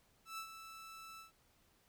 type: tone with ADSR envelope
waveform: sawtooth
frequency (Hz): 1318.5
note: E6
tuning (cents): 0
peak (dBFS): -38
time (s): 0.25-1.32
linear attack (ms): 130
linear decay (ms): 83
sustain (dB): -9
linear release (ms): 130
effects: pink hiss -72 dBFS RMS until 1.88 s